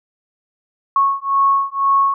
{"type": "beating tone pair", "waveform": "sine", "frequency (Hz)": [1100, 1102], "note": ["C#6", "C#6"], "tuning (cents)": [-14, -11], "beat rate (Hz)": 2, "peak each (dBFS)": -16, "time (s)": [0.96, 2.14], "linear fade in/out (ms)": 2, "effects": []}